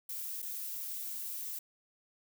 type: noise with dropouts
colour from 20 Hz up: violet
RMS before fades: -40 dBFS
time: 0.09-1.59 s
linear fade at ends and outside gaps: 5 ms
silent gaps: 0.42-0.425 s
effects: none

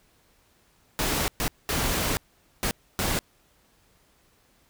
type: noise bursts at uneven times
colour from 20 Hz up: pink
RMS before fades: -26 dBFS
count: 5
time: 0.99-1.28 / 1.4-1.48 / 1.69-2.17 / 2.63-2.71 / 2.99-3.19 s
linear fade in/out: 0 ms
effects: pink hiss -63 dBFS RMS until 4.69 s

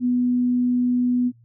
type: tone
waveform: sine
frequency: 246.9 Hz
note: B3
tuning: in tune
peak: -17 dBFS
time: 0-1.32 s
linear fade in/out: 50 ms
effects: noise-tail reverb RT60 0.1 s tail -18 dB re dry + added 117 Hz sine -50 dBFS peak until 1.44 s

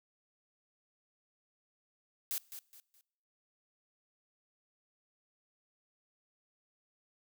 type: noise with echo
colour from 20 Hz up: blue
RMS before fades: -36 dBFS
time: 2.31-2.38 s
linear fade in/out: 0 ms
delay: 210 ms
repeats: 3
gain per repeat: -10 dB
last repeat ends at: 3.01 s
effects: noise-tail reverb RT60 0.8 s tail -23 dB re dry

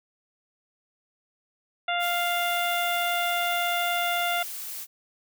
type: harmonic tone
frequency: 698.5 Hz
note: F5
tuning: in tune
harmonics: 1 / 2 / 3 / 4 / 5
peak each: -27 / -30 / -32 / -33 / -34 dBFS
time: 1.88-4.43 s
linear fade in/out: 5 ms
type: noise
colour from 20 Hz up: blue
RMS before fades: -36 dBFS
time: 1.99-4.87 s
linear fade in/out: 50 ms
effects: none

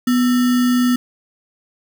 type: tone with sample-and-hold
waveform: sine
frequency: 246.9 Hz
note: B3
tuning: in tune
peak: -12 dBFS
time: 0.07-0.96 s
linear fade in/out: 5 ms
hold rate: 1575 Hz
effects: none

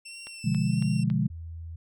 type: tone with vibrato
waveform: 20% pulse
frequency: 2688 Hz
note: E7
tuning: 33 cents sharp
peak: -35 dBFS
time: 0.05-1.04 s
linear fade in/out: 10 ms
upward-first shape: sine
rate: 1.5 Hz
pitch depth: 37 cents each way
type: click train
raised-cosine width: 0.3 ms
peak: -27 dBFS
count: 4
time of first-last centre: 0.27-1.101 s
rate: 3.61 Hz
type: chord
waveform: sine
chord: B diminished seventh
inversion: none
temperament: equal with one note detuned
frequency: 123.47 / 146.83 / 173.51 / 207.7 Hz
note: B2 / D3 / F3 / Ab3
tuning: 0 / 0 / -11 / 0 cents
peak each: -28 dBFS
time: 0.44-1.28 s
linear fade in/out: 10 ms
type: tone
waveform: sine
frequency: 82.41 Hz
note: E2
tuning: in tune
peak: -36 dBFS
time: 1.3-1.76 s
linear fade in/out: 5 ms
effects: none

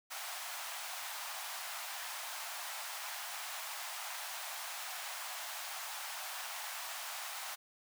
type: high-pass noise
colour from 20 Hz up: pink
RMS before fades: -43 dBFS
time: 0.1-7.56 s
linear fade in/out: 20 ms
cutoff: 680 Hz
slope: 48 dB/octave
effects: none

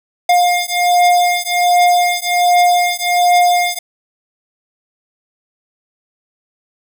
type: beating tone pair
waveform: square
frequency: 708 / 709.3 Hz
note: F5 / F5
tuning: +23 / +27 cents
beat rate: 1.3 Hz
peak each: -14 dBFS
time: 0.29-3.79 s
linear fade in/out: 5 ms
effects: none

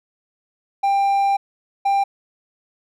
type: tone bursts at uneven times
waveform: triangle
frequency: 793 Hz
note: G5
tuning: 20 cents sharp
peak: -13 dBFS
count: 2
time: 0.83-1.37 / 1.85-2.04 s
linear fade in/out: 10 ms
effects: none

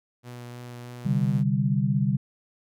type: tone with vibrato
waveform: sawtooth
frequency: 121.7 Hz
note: B2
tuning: 25 cents flat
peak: -34 dBFS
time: 0.23-1.44 s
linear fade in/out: 50 ms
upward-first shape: sine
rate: 3.2 Hz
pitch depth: 11 cents each way
type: chord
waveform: sine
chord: C suspended second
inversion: none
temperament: just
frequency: 130.81 / 147.16 / 196.22 Hz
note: C3 / D3 / G3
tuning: 0 / +4 / +2 cents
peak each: -25 dBFS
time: 1.05-2.17 s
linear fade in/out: 10 ms
effects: none

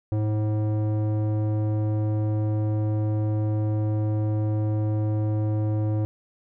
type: tone with low-pass filter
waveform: square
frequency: 107 Hz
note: A2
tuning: 48 cents flat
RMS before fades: -24 dBFS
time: 0.12-6.05 s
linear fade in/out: 0 ms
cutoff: 530 Hz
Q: 1
effects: none

